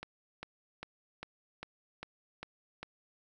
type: click train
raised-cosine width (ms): 0.3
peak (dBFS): -25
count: 8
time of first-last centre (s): 0.03-2.83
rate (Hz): 2.5
effects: none